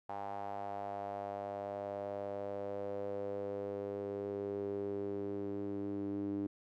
sawtooth tone with band-pass filter sweep, 100.4 Hz, G2, 42 cents sharp, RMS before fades -40 dBFS, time 0.09-6.47 s, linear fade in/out 5 ms, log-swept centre 800 to 310 Hz, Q 5.2, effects none

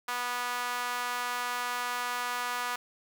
sawtooth tone with high-pass filter, 245 Hz, B3, 14 cents flat, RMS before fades -33 dBFS, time 0.08-2.76 s, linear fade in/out 5 ms, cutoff 1100 Hz, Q 2, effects none

